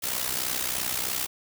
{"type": "noise with amplitude modulation", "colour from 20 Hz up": "white", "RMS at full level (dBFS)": -26, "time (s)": [0.02, 1.27], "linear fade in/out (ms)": 20, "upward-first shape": "sine", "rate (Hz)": 63.1, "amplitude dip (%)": 70, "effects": []}